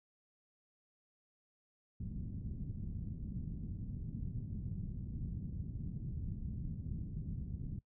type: low-pass noise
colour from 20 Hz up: white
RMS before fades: -42 dBFS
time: 2-7.79 s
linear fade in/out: 5 ms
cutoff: 180 Hz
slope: 24 dB/octave
effects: noise-tail reverb RT60 0.1 s tail -20 dB re dry